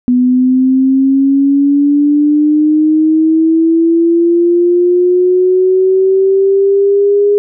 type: linear sweep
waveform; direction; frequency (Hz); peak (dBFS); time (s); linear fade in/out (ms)
sine; up; 246.9 to 410.7; -6; 0.08-7.38; 0
effects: none